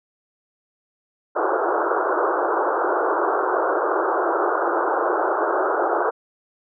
pink band-pass noise, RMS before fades -21 dBFS, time 1.35-6.11 s, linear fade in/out 20 ms, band 330 to 1500 Hz, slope 96 dB/octave, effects none

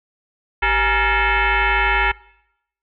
sine tone with frequency modulation, 389.8 Hz, G4, 10 cents flat, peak -14 dBFS, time 0.62-2.12 s, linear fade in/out 10 ms, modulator 444 Hz, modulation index 5, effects noise-tail reverb RT60 0.8 s tail -22 dB re dry

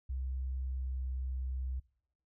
sine tone with pitch glide, 65 to 64.51 Hz, C2 to C2, -11 to -24 cents, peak -34 dBFS, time 0.09-1.8 s, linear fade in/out 10 ms, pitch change -13 cents, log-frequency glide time 0.62-0.99 s, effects noise-tail reverb RT60 0.7 s tail -23 dB re dry

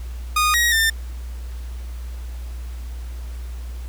sawtooth tone with pitch steps, 1232 / 1894 / 1795 Hz, D#6 / A#6 / A6, -17 / +27 / +34 cents, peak -12 dBFS, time 0.36-0.9 s, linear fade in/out 5 ms, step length 180 ms, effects added 60 Hz sine -28 dBFS peak until 3.88 s + pink hiss -47 dBFS RMS until 3.88 s

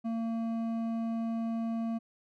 sine tone with hard clipping, 227.9 Hz, A#3, 39 cents flat, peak -32 dBFS, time 0.04-1.99 s, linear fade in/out 20 ms, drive 8 dB, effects none

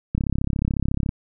click train, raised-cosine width 5 ms, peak -10 dBFS, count 33, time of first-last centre 0.15-1.091 s, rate 34 Hz, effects none

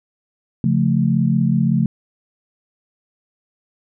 sine chord, Db augmented, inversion none, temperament equal, 138.59 / 174.61 / 220 Hz, Db3 / F3 / A3, 0 / 0 / 0 cents, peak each -18 dBFS, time 0.64-1.86 s, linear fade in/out 2 ms, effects none

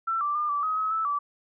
sine tone with pitch steps, 1339 / 1171 / 1204 / 1159 / 1266 / 1280 / 1313 / 1156 Hz, E6 / D6 / D6 / D6 / D#6 / D#6 / E6 / D6, +27 / -5 / +43 / -23 / +30 / +49 / -7 / -28 cents, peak -24 dBFS, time 0.07-1.19 s, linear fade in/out 10 ms, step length 140 ms, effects none

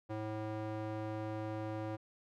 square tone with band-pass filter, 108.4 Hz, A2, 25 cents flat, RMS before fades -40 dBFS, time 0.09-1.97 s, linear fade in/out 20 ms, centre 520 Hz, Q 0.83, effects none

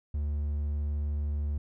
triangle tone, 73.42 Hz, D2, in tune, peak -26 dBFS, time 0.14-1.58 s, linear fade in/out 5 ms, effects none

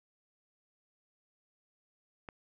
click, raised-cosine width 0.5 ms, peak -28 dBFS, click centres 2.288 s, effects none

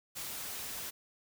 white noise, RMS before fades -41 dBFS, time 0.15-0.91 s, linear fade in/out 20 ms, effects none

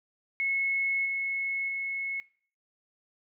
sine tone with level steps, 2187 Hz, C#7, 24 cents flat, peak -26 / -29 / -31 dBFS, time 0.4-2.2 s, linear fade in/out 0 ms, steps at 1.05 / 1.68 s, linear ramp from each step 10 ms, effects noise-tail reverb RT60 0.5 s tail -20 dB re dry

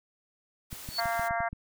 white noise, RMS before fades -44 dBFS, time 0.7-1.29 s, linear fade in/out 20 ms
clicks, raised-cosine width 5 ms, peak -27 dBFS, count 7, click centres 0.729 / 0.889 / 1.057 / 1.195 / 1.309 / 1.405 / 1.53 s
sine tone with exponential growth, 4435 Hz, C#8, in tune, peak -25 dBFS, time 0.84-1 s, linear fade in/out 2 ms, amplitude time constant 33 ms
harmonic tone, 230.5 Hz, A#3, 19 cents flat, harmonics 3 / 4 / 5 / 6 / 7 / 8 / 9, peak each -30 / -36 / -38 / -38 / -36 / -43 / -40 dBFS, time 0.98-1.49 s, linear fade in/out 10 ms
effects none

